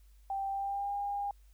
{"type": "tone with pitch glide", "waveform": "sine", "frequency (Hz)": [784, 807.9], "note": ["G5", "G#5"], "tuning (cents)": [0, -48], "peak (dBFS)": -32, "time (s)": [0.3, 1.31], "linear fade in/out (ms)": 2, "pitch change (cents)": 52, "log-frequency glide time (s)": [0.5, 0.94], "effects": ["added 50 Hz sine -56 dBFS peak until 1.53 s", "white hiss -72 dBFS RMS until 1.53 s"]}